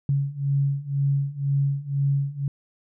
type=beating tone pair; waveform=sine; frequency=138.59 / 140.59 Hz; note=C#3 / C#3; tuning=0 / +25 cents; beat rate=2 Hz; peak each=-25 / -23 dBFS; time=0.09-2.48 s; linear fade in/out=2 ms; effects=none